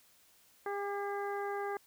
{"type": "harmonic tone with a mistuned harmonic", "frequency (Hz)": 403.7, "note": "G#4", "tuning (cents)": -49, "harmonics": [1, 2, 3, 4, 5], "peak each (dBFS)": [-37, -39, -44, -45, -50], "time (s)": [0.66, 1.77], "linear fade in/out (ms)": 2, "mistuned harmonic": 3, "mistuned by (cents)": -20, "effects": ["white hiss -65 dBFS RMS until 1.86 s"]}